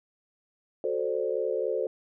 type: chord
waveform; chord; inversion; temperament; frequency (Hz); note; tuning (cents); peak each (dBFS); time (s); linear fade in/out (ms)
sine; D dominant seventh; first; equal; 370 / 440 / 523.3 / 587.3; F#4 / A4 / C5 / D5; 0 / 0 / 0 / 0; -33 / -30 / -30 / -35; 0.84-1.87; 2
effects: none